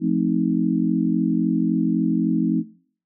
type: chord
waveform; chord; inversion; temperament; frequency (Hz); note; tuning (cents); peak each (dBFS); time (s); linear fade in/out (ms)
sine; F dominant seventh; none; just; 174.61 / 218.3 / 261.9 / 314.3; F3 / A3 / C4 / Eb4; 0 / -13 / +2 / +18; -23; 0-2.64; 50
effects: noise-tail reverb RT60 0.5 s tail -20 dB re dry